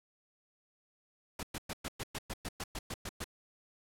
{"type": "noise bursts", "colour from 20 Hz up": "pink", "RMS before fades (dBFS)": -39, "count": 13, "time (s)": [1.39, 3.243], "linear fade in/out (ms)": 5, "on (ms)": 41, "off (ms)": 110, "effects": ["low-pass 12000 Hz 12 dB/octave"]}